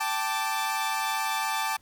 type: chord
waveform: sawtooth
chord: G suspended second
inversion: none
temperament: equal with one note detuned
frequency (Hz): 777.2 / 880 / 1174.7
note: G5 / A5 / D6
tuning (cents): -15 / 0 / 0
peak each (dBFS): -30 / -25 / -28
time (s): 0-1.77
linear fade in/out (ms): 10
effects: pink hiss -62 dBFS RMS until 1.81 s